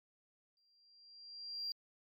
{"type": "tone with exponential growth", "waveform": "sine", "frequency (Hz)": 4751, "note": "D8", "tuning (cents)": 19, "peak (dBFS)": -35, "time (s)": [0.57, 1.72], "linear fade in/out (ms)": 1, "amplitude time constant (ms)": 250, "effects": ["tanh soft clip ceiling -33 dBFS", "MP3 64 kbps"]}